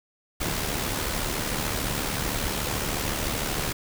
pink noise with amplitude modulation, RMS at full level -26 dBFS, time 0.4-3.73 s, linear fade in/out 10 ms, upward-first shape sine, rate 73.6 Hz, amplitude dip 50%, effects none

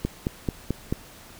click train, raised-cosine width 3 ms, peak -11 dBFS, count 5, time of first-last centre 0.05-0.925 s, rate 4.57 Hz, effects pink hiss -47 dBFS RMS until 1.39 s

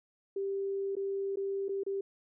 sine tone with dropouts, 393 Hz, G4, 4 cents sharp, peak -31 dBFS, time 0.36-2.01 s, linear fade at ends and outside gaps 5 ms, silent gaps 0.954-0.966 / 1.359-1.37 / 1.684-1.691 / 1.835-1.864 s, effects none

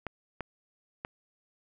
clicks, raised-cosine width 0.5 ms, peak -20 dBFS, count 3, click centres 0.067 / 0.407 / 1.049 s, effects none

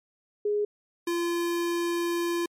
sine / square tone pair in turn, 415.3 / 343.4 Hz, G#4 / F4, 0 / -29 cents, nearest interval minor third, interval 329 cents, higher first, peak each -23 / -26 dBFS, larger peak first, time 0.45-0.65 / 1.07-2.46 s, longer second, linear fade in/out 5 ms, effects MP3 64 kbps

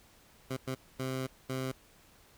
15% pulse tone bursts at uneven times, 130.9 Hz, C3, 1 cent sharp, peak -27 dBFS, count 4, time 0.5-0.57 / 0.67-0.75 / 0.99-1.27 / 1.49-1.72 s, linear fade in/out 10 ms, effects pink hiss -61 dBFS RMS until 2.37 s

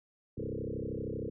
sine tone with frequency modulation, 278.6 Hz, C#4, 9 cents sharp, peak -34 dBFS, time 0.37-1.3 s, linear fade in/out 10 ms, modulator 32.8 Hz, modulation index 6.5, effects none

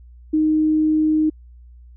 sine tone, 310.1 Hz, D#4, 6 cents flat, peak -14 dBFS, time 0.33-1.3 s, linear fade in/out 10 ms, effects added 60 Hz sine -41 dBFS peak until 1.96 s

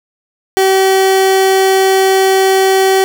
30% pulse tone, 382.9 Hz, G4, 41 cents flat, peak -5 dBFS, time 0.57-3.04 s, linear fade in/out 0 ms, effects none

